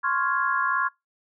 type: chord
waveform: sine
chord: Db major seventh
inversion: third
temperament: equal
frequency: 1046.5 / 1108.7 / 1396.9 / 1661.2 Hz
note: C6 / Db6 / F6 / Ab6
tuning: 0 / 0 / 0 / 0 cents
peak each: -27 dBFS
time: 0.03-0.89 s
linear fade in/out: 20 ms
effects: noise-tail reverb RT60 0.2 s tail -24 dB re dry